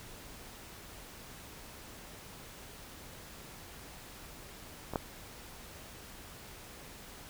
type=clicks; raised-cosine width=1 ms; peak=-23 / -16 dBFS; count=2; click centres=4.936 / 4.958 s; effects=pink hiss -50 dBFS RMS until 7.29 s